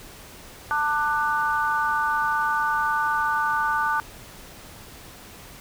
harmonic tone, 296.9 Hz, D4, 19 cents sharp, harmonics 3 / 4 / 5, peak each -25 / -25 / -25 dBFS, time 0.71-4 s, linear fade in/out 0 ms, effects pink hiss -44 dBFS RMS until 5.6 s

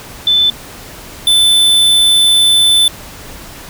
sine / square tone pair in turn, 3520 / 3520 Hz, A7 / A7, 0 / 0 cents, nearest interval unison, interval 0 cents, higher neither, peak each -7 dBFS, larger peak neither, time 0.27-0.5 / 1.27-2.88 s, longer second, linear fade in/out 2 ms, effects pink hiss -32 dBFS RMS until 3.69 s

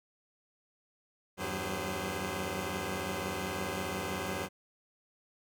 10% pulse tone cluster, 79.4 / 95.8 / 185.8 / 406.8 / 515 Hz, D#2 / G2 / F#3 / G#4 / C5, +36 / -39 / +7 / -36 / -28 cents, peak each -35 / -32 / -30 / -33 / -33 dBFS, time 1.37-4.49 s, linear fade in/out 50 ms, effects none

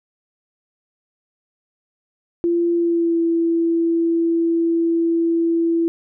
sine tone with pitch glide, 342.2 to 333.6 Hz, F4 to E4, -35 to +21 cents, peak -15 dBFS, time 2.44-5.88 s, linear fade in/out 0 ms, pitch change -44 cents, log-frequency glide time 2.74-3.2 s, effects none

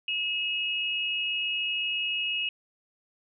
sine tone pair together, 2593 / 2881 Hz, E7 / F#7, -29 / -47 cents, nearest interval major second, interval 182 cents, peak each -30 / -29 dBFS, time 0.08-2.49 s, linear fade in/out 2 ms, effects none

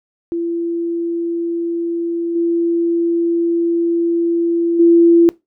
sine tone with level steps, 338.5 Hz, E4, 46 cents sharp, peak -17 / -13 / -6 dBFS, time 0.32-5.29 s, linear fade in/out 0 ms, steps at 2.35 / 4.79 s, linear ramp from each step 10 ms, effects noise-tail reverb RT60 0.2 s tail -22 dB re dry

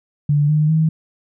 sine tone with pitch steps, 146.3 / 152.34 / 158.62 Hz, D3 / D#3 / D#3, -6 / -36 / +34 cents, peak -12 dBFS, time 0.29-0.89 s, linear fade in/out 5 ms, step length 200 ms, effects none

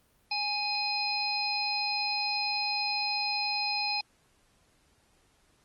harmonic tone with a mistuned harmonic, 830.6 Hz, G#5, in tune, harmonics 1 / 3 / 5 / 6, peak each -34 / -33 / -33 / -34 dBFS, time 0.31-4.01 s, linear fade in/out 5 ms, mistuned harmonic 6, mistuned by +27 cents, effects pink hiss -67 dBFS RMS until 5.64 s + Opus 24 kbps

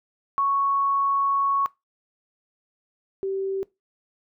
sine tone pair in turn, 1108.7 / 387.3 Hz, C#6 / G4, 0 / -21 cents, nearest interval octave + tritone, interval 1821 cents, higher first, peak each -19 / -24 dBFS, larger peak first, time 0.38-1.66 / 3.23-3.63 s, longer first, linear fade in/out 0 ms, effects noise-tail reverb RT60 0.2 s tail -21 dB re dry

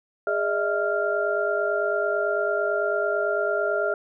sine tone cluster, 411.8 / 604 / 653 / 1392 Hz, G#4 / D5 / E5 / F6, -15 / +48 / -17 / -6 cents, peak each -27 dBFS, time 0.27-3.94 s, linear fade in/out 2 ms, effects none

